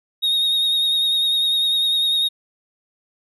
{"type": "tone with vibrato", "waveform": "triangle", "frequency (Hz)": 3729, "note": "A#7", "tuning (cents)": 0, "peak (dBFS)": -15, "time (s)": [0.22, 2.29], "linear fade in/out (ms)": 20, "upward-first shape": "sine", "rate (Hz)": 10, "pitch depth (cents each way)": 25, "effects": []}